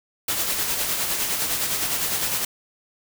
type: noise with tremolo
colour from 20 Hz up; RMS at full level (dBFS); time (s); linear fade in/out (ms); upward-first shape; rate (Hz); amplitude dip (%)
white; -23; 0.28-2.45; 5; sine; 9.8; 40
effects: none